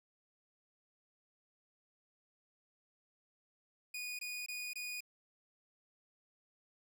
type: tone bursts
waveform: sawtooth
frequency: 2465 Hz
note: D#7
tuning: 17 cents flat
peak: -37 dBFS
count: 4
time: 3.94-5.006 s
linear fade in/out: 5 ms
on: 250 ms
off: 22 ms
effects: none